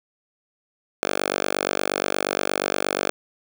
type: tone with high-pass filter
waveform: 5% pulse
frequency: 48.48 Hz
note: G1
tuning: 18 cents flat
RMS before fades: -25 dBFS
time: 1.03-3.1 s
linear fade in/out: 0 ms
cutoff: 500 Hz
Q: 0.86
effects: none